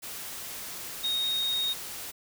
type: tone in noise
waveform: sine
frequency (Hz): 3729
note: A#7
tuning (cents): 0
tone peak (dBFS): -26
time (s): 1.03-1.74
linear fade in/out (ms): 20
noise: white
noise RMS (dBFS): -39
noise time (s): 0.02-2.12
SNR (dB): +10
effects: none